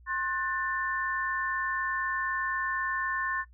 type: chord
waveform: sine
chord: F# diminished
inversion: second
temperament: just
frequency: 1065.6 / 1480 / 1776 Hz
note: C6 / F#6 / A6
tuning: +31 / 0 / +16 cents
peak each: -32 / -37 / -31 dBFS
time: 0.06-3.45 s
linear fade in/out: 50 ms
effects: noise-tail reverb RT60 0.1 s tail -20 dB re dry + added 60 Hz sine -52 dBFS peak until 3.53 s